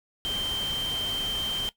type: tone in noise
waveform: sine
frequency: 3136 Hz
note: G7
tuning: in tune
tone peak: -27 dBFS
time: 0.25-1.69 s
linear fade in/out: 0 ms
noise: pink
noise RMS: -37 dBFS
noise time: 0.25-1.69 s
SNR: +7 dB
effects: noise-tail reverb RT60 0.1 s tail -17 dB re dry